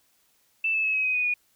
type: tone with pitch steps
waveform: sine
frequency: 2648 / 2615 / 2582 / 2549 / 2517 / 2485 / 2454 Hz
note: E7 / E7 / E7 / D#7 / D#7 / D#7 / D#7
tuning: +7 / -15 / -37 / +41 / +19 / -3 / -25 cents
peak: -22 dBFS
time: 0.64-1.34 s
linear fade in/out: 5 ms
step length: 100 ms
effects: white hiss -66 dBFS RMS until 1.55 s